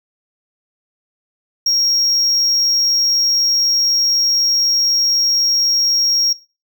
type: tone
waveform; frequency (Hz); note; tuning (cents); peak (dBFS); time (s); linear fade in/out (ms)
triangle; 5588; F8; 0; -11; 1.66-6.33; 5
effects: noise-tail reverb RT60 0.3 s tail -19 dB re dry